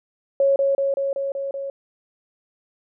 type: tone with echo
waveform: sine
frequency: 551 Hz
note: C#5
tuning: 11 cents flat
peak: -14 dBFS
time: 0.4-0.56 s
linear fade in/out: 2 ms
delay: 190 ms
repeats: 6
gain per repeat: -2 dB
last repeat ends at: 1.7 s
effects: none